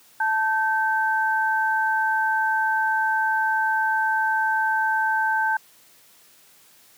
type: tone pair together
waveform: sine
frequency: 880 / 1552.2 Hz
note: A5 / G6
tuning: 0 / -18 cents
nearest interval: minor seventh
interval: 982 cents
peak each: -22 dBFS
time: 0.2-5.57 s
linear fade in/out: 5 ms
effects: white hiss -54 dBFS RMS until 6.97 s + high-pass 100 Hz 12 dB/octave